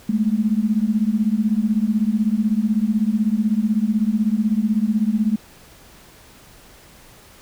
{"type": "beating tone pair", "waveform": "sine", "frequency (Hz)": [207, 223], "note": ["G#3", "A3"], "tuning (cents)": [-5, 23], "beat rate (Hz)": 16, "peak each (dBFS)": -19, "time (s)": [0.09, 5.36], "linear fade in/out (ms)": 5, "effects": ["pink hiss -47 dBFS RMS until 7.41 s"]}